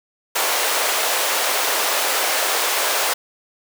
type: high-pass noise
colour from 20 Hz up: pink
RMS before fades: -20 dBFS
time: 0.35-3.14 s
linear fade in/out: 10 ms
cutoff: 490 Hz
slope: 24 dB/octave
effects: none